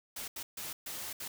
white noise bursts at uneven times, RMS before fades -41 dBFS, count 5, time 0.16-0.28 / 0.36-0.43 / 0.57-0.73 / 0.86-1.13 / 1.2-1.28 s, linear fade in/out 5 ms, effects none

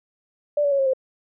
sine tone with pitch steps, 587.3 / 570.9 / 555 / 539.5 / 524.4 Hz, D5 / D5 / C#5 / C#5 / C5, 0 / -49 / +2 / -47 / +4 cents, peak -17 dBFS, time 0.57-0.935 s, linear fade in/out 5 ms, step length 73 ms, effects none

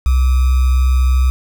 sine tone with sample-and-hold, 64.1 Hz, C2, 35 cents flat, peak -9 dBFS, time 0.06-1.3 s, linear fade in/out 0 ms, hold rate 1225 Hz, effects none

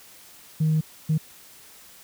sine tone bursts at uneven times, 156.5 Hz, D#3, 10 cents sharp, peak -17 dBFS, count 2, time 0.6-0.81 / 1.09-1.18 s, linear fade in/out 10 ms, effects tanh soft clip ceiling -15 dBFS + white hiss -49 dBFS RMS until 2.03 s

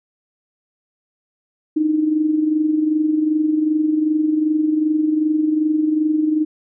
sine tone with amplitude modulation, 308.7 Hz, D#4, 14 cents flat, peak -12 dBFS, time 1.76-6.45 s, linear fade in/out 10 ms, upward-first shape sine, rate 22.6 Hz, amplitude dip 55%, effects none

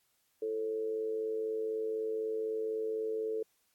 sine tone with amplitude modulation, 440 Hz, A4, in tune, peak -29 dBFS, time 0.42-3.43 s, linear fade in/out 5 ms, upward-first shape sine, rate 104 Hz, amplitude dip 60%, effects white hiss -74 dBFS RMS until 3.74 s + AAC 64 kbps

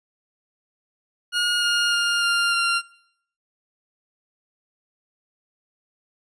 20% pulse tone with pitch steps, 1435 / 1422.6 / 1410.3 / 1398.2 / 1386.1 Hz, F6 / F6 / F6 / F6 / F6, +47 / +32 / +17 / +2 / -13 cents, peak -14 dBFS, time 1.32-2.82 s, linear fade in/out 50 ms, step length 300 ms, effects noise-tail reverb RT60 0.6 s tail -17 dB re dry + resampled to 22050 Hz

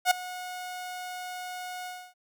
sawtooth tone with ADSR envelope, 728 Hz, F#5, 28 cents flat, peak -13 dBFS, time 0.05-2.14 s, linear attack 59 ms, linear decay 7 ms, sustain -19 dB, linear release 280 ms, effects none

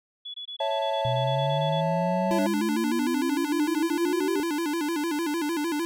sine tone bursts, 3405 Hz, G#7, 42 cents sharp, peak -34 dBFS, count 14, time 0.25-1.811 s, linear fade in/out 10 ms, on 92 ms, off 21 ms
triangle chord, A major, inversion first, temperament equal, 554.4 / 659.3 / 880 Hz, C#5 / E5 / A5, 0 / 0 / 0 cents, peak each -27 dBFS, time 0.6-2.47 s, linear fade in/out 5 ms
sine exponential sweep, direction up, 123.3 to 394.7 Hz, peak -26 dBFS, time 1.05-4.4 s, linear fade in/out 0 ms
square tone with vibrato, 315.7 Hz, D#4, 25 cents sharp, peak -26 dBFS, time 2.31-5.85 s, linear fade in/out 0 ms, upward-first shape square, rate 6.6 Hz, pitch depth 120 cents each way
effects none

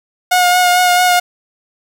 sawtooth tone with vibrato, 720 Hz, F#5, 47 cents flat, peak -5 dBFS, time 0.31-1.2 s, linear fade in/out 10 ms, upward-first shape sine, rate 4.5 Hz, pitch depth 20 cents each way, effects 7-bit

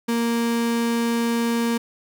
35% pulse tone, 233.1 Hz, A#3, in tune, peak -18 dBFS, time 0.08-1.78 s, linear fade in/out 10 ms, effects none

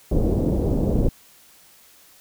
pink low-pass noise, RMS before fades -20 dBFS, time 0.11-1.09 s, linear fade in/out 5 ms, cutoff 530 Hz, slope 24 dB/octave, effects white hiss -52 dBFS RMS until 2.2 s

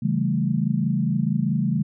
sine chord, A dominant seventh, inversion first, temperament equal with one note detuned, 138.59 / 164.81 / 195.32 / 220 Hz, C#3 / E3 / G3 / A3, 0 / 0 / -6 / 0 cents, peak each -25 dBFS, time 0.02-1.83 s, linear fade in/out 10 ms, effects none

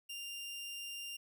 sawtooth tone, 2794 Hz, F7, in tune, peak -39 dBFS, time 0.09-1.17 s, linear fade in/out 10 ms, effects none

